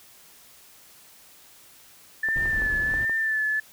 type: tone with vibrato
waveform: sine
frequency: 1760 Hz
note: A6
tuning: in tune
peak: -22 dBFS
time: 2.23-3.6 s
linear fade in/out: 5 ms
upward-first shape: sine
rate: 1.4 Hz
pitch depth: 36 cents each way
type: clicks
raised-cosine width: 1 ms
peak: -23 dBFS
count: 5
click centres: 2.287 / 2.457 / 2.62 / 2.94 / 3.096 s
type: noise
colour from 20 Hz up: brown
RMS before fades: -34 dBFS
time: 2.36-3.05 s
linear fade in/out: 2 ms
effects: white hiss -52 dBFS RMS until 3.72 s